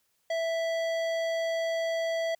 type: tone with hard clipping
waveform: sine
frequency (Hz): 659.3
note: E5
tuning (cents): 0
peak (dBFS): -29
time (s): 0.3-2.35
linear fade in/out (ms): 5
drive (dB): 14
effects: white hiss -73 dBFS RMS until 2.39 s